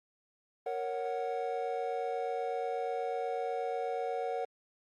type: chord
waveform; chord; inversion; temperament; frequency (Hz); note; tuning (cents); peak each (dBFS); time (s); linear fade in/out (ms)
triangle; F# major; first; equal; 466.2 / 554.4 / 740; A#4 / C#5 / F#5; 0 / 0 / 0; -34 / -37 / -34; 0.66-4.45; 5
effects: Opus 32 kbps